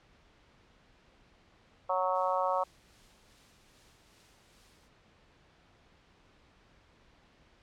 harmonic tone, 185 Hz, F#3, in tune, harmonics 3 / 4 / 5 / 6 / 7, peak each -32 / -34 / -33 / -33 / -38 dBFS, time 1.89-2.64 s, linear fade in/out 10 ms
violet noise with tremolo, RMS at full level -48 dBFS, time 2.12-4.9 s, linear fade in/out 50 ms, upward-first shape sine, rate 2.5 Hz, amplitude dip 40%
effects pink hiss -63 dBFS RMS until 7.62 s + low-pass 4000 Hz 12 dB/octave

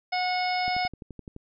harmonic tone, 730 Hz, F#5, 24 cents flat, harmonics 1 / 2 / 3 / 4 / 5 / 6 / 7, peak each -26 / -38 / -31 / -42 / -42 / -41 / -34 dBFS, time 0.12-0.88 s, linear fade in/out 10 ms
click train, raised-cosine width 3 ms, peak -27 dBFS, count 9, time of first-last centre 0.68-1.364 s, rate 11.7 Hz
effects none

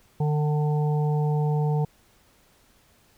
harmonic tone with a mistuned harmonic, 150 Hz, D3, 37 cents sharp, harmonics 1 / 3 / 5 / 6, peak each -21 / -31 / -35 / -37 dBFS, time 0.2-1.85 s, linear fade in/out 5 ms, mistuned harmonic 6, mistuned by -18 cents, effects pink hiss -60 dBFS RMS until 3.17 s

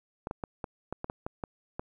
clicks, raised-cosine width 1 ms, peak -20 dBFS, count 10, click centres 0.271 / 0.311 / 0.438 / 0.642 / 0.926 / 1.044 / 1.099 / 1.265 / 1.438 / 1.795 s, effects 10-bit

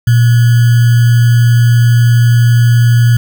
sine tone with sample-and-hold, 118.5 Hz, A#2, 29 cents sharp, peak -4 dBFS, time 0.07-3.17 s, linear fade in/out 5 ms, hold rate 1575 Hz, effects none

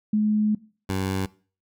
sine / 15% pulse tone pair in turn, 212.4 / 95.35 Hz, G#3 / G2, +39 / -47 cents, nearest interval octave + major second, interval 1386 cents, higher first, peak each -18 dBFS, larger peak neither, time 0.13-0.55 / 0.89-1.26 s, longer first, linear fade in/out 5 ms, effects noise-tail reverb RT60 0.4 s tail -21 dB re dry

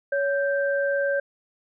sine tone pair together, 561 / 1569.4 Hz, C#5 / G6, +21 / +2 cents, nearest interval octave + tritone, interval 1781 cents, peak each -22 / -27 dBFS, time 0.12-1.2 s, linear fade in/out 5 ms, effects none

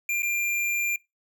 square tone with dropouts, 2387 Hz, D7, 28 cents sharp, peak -25 dBFS, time 0.09-0.96 s, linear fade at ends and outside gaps 2 ms, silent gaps 0.222-0.23 s, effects noise-tail reverb RT60 0.2 s tail -22 dB re dry

